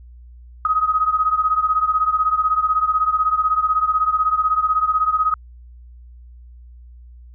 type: beating tone pair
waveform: sine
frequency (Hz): 1256 / 1272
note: D#6 / D#6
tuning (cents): +16 / +38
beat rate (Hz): 16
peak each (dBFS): -17 / -20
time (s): 0.65-5.34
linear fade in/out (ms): 2
effects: added 60 Hz sine -39 dBFS peak until 7.34 s